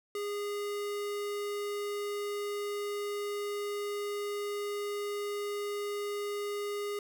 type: tone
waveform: square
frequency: 410 Hz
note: G#4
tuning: 22 cents flat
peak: -34 dBFS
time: 0.15-6.99 s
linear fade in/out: 2 ms
effects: none